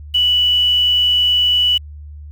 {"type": "tone with quantisation", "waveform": "sine", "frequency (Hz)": 2957, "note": "F#7", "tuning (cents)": -2, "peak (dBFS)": -11, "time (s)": [0.14, 1.78], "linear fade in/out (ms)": 10, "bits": 6, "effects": ["added 74 Hz sine -31 dBFS peak until 2.31 s"]}